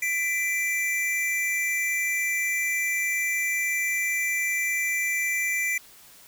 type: tone pair together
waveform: square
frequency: 1999.4 / 2349 Hz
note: B6 / D7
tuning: +21 / 0 cents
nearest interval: minor third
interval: 279 cents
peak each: -28 / -27 dBFS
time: 0.02-5.78 s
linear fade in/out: 5 ms
effects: white hiss -51 dBFS RMS until 6.27 s